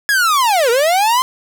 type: linear two-way sweep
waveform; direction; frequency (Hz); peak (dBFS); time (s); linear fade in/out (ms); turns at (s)
45% pulse; down then up; 1698 to 450.2 to 1051; -11; 0.09-1.22; 0; 0.7
effects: none